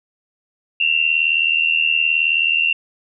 sine tone pair together, 2701 / 2780 Hz, E7 / F7, +42 / -9 cents, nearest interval unison, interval 49 cents, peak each -17 dBFS, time 0.8-2.73 s, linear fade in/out 5 ms, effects none

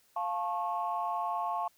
sine chord, F augmented, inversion none, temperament just, 698.5 / 873.1 / 1091.3 Hz, F5 / A5 / C#6, 0 / -14 / -27 cents, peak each -34 dBFS, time 0.16-1.68 s, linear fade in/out 5 ms, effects tanh soft clip ceiling -22 dBFS + white hiss -67 dBFS RMS until 1.77 s

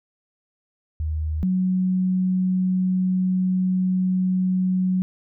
sine tone pair in turn, 77.78 / 184.99 Hz, D#2 / F#3, 0 / 0 cents, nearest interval octave + minor third, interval 1500 cents, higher second, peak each -22 / -18 dBFS, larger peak second, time 1-1.43 / 1.43-5.02 s, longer second, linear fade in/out 0 ms, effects none

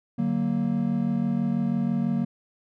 triangle chord, D augmented, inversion none, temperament equal with one note detuned, 146.83 / 187.04 / 233.1 Hz, D3 / F#3 / A#3, 0 / +19 / 0 cents, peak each -28 / -25 / -23 dBFS, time 0.18-2.25 s, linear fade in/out 10 ms, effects none

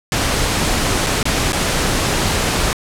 pink noise with dropouts, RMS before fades -17 dBFS, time 0.12-2.73 s, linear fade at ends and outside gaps 1 ms, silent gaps 1.065-1.068 / 1.229-1.254 / 1.522-1.53 s, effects low-pass 10000 Hz 12 dB/octave

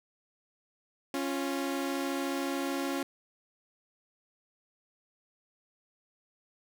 sawtooth tone pair together, 275.4 / 349 Hz, C#4 / F4, -11 / -1 cents, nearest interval major third, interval 410 cents, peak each -28 / -32 dBFS, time 1.14-3.03 s, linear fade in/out 2 ms, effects none

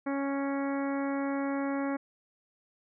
harmonic tone, 277.2 Hz, C#4, in tune, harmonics 1 / 2 / 3 / 4 / 5 / 6 / 7 / 8, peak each -30 / -36 / -40 / -42 / -44 / -46 / -47 / -48 dBFS, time 0.06-1.97 s, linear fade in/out 10 ms, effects none

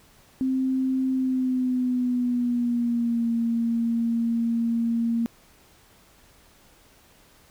sine tone with pitch glide, 261.6 to 231.7 Hz, C4 to A#3, 0 to -10 cents, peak -21 dBFS, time 0.41-5.26 s, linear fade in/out 0 ms, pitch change -210 cents, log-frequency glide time 1.11-3.3 s, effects pink hiss -56 dBFS RMS until 7.5 s

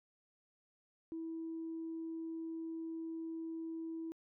sine tone, 326.4 Hz, E4, 17 cents flat, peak -39 dBFS, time 1.12-4.12 s, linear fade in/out 0 ms, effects tanh soft clip ceiling -35 dBFS

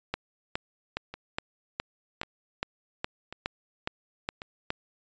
two click trains, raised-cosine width 0.3 ms, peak -13 / -23 dBFS, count 12 / 4, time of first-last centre 0.14-4.704 / 1.14-4.419 s, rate 2.41 / 0.915 Hz, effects resampled to 16000 Hz

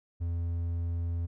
triangle tone, 85 Hz, F2, 46 cents flat, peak -27 dBFS, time 0.2-1.27 s, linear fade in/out 20 ms, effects none

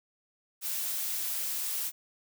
blue noise, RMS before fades -33 dBFS, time 0.61-1.92 s, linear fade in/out 50 ms, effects none

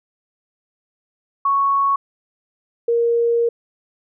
sine tone pair in turn, 1108.7 / 468.4 Hz, C#6 / A#4, 0 / +8 cents, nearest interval octave + minor third, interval 1492 cents, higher first, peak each -14 dBFS, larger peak neither, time 1.45-1.96 / 2.88-3.49 s, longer second, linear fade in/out 5 ms, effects none

